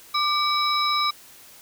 sine tone cluster, 1188 / 2291 / 3914 / 5180 Hz, D6 / D7 / B7 / E8, +20 / -44 / -16 / -31 cents, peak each -22 / -30 / -25 / -30 dBFS, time 0.14-1.11 s, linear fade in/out 10 ms, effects white hiss -48 dBFS RMS until 1.61 s

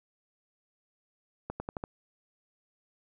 accelerating click train, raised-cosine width 1 ms, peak -21 dBFS, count 5, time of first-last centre 1.5-1.839 s, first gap 100 ms, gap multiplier 0.89, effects none

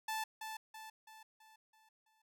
sawtooth tone with echo, 877 Hz, A5, 6 cents flat, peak -33 dBFS, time 0.08-0.24 s, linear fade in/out 5 ms, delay 330 ms, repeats 6, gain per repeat -6 dB, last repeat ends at 2.22 s, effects none

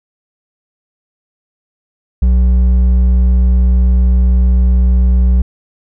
sine tone with hard clipping, 61.74 Hz, B1, in tune, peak -8 dBFS, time 2.22-5.42 s, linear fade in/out 5 ms, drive 5 dB, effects none

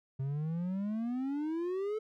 triangle exponential sweep, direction up, 131.3 to 440 Hz, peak -30 dBFS, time 0.19-1.99 s, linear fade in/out 10 ms, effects none

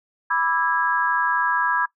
sine chord, E dominant seventh, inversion second, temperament equal with one note detuned, 987.8 / 1174.7 / 1318.5 / 1642.1 Hz, B5 / D6 / E6 / G#6, 0 / 0 / 0 / -20 cents, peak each -23 / -28 / -27 / -22 dBFS, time 0.3-1.86 s, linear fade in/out 10 ms, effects noise-tail reverb RT60 0.1 s tail -19 dB re dry

